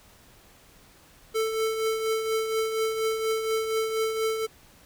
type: tone with tremolo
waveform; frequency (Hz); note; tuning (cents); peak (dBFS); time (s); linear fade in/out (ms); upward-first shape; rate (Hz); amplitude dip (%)
square; 442.4; A4; +9; -23; 1.34-4.47; 20; triangle; 4.2; 55
effects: pink hiss -55 dBFS RMS until 4.85 s